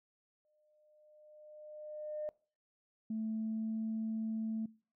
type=tone with exponential growth; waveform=sine; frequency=606 Hz; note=D#5; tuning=46 cents flat; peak=-35 dBFS; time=0.45-2.29 s; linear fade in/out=0 ms; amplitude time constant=400 ms
type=tone with pitch glide; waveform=sine; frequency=220 to 221.3 Hz; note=A3 to A3; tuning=0 to +10 cents; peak=-34 dBFS; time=3.1-4.66 s; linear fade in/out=5 ms; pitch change=+10 cents; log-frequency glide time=3.3-3.78 s
effects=noise-tail reverb RT60 0.4 s tail -23 dB re dry + tanh soft clip ceiling -30 dBFS